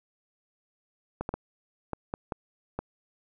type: clicks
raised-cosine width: 1 ms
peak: -17 dBFS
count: 7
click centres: 1.21 / 1.291 / 1.34 / 1.933 / 2.139 / 2.322 / 2.79 s
effects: none